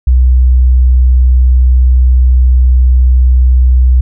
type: tone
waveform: sine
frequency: 62.9 Hz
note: B1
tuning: 32 cents sharp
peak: -3 dBFS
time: 0.07-4.01 s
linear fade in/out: 5 ms
effects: none